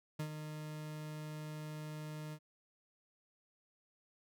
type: tone with ADSR envelope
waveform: 40% pulse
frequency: 153.1 Hz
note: D#3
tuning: 28 cents flat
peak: -35 dBFS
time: 0.19-2.39 s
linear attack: 8 ms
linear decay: 81 ms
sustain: -7 dB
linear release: 62 ms
effects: none